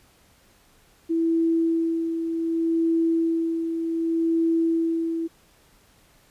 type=tone with tremolo; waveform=sine; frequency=329.6 Hz; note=E4; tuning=in tune; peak=-18 dBFS; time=1.09-5.28 s; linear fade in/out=20 ms; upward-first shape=sine; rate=0.66 Hz; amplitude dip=50%; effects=pink hiss -58 dBFS RMS until 6.3 s + resampled to 32000 Hz